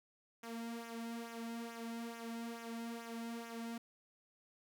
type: tone with flanger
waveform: sawtooth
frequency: 231.4 Hz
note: A#3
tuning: 13 cents flat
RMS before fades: -45 dBFS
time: 0.43-3.78 s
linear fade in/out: 5 ms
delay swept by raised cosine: 0.22 to 2.62 ms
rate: 2.3 Hz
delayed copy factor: -0.65
effects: none